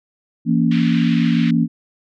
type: chord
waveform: sine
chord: A# diminished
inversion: second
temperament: just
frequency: 167.82 / 233.1 / 279.7 Hz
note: E3 / A#3 / C#4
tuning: +31 / 0 / +16 cents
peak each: -17 / -16 / -20 dBFS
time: 0.45-1.68 s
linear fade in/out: 50 ms
type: band-pass noise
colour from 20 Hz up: pink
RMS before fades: -32 dBFS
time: 0.71-1.51 s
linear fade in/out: 5 ms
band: 1700 to 3600 Hz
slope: 24 dB/octave
effects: none